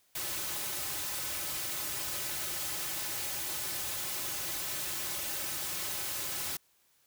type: noise with comb filter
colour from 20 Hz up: white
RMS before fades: -36 dBFS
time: 0.15-6.57 s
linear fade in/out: 5 ms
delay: 4.3 ms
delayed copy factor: -0.7
effects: white hiss -69 dBFS RMS until 7.06 s